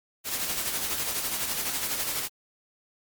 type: noise with tremolo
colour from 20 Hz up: white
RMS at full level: -28 dBFS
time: 0.24-2.29 s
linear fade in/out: 50 ms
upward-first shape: sine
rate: 12 Hz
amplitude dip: 45%
effects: Opus 48 kbps